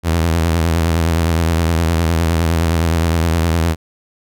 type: tone with vibrato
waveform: sawtooth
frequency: 82.7 Hz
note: E2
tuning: 6 cents sharp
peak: -9 dBFS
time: 0.03-3.76 s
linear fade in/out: 50 ms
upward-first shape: triangle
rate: 9.7 Hz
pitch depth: 85 cents each way
effects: none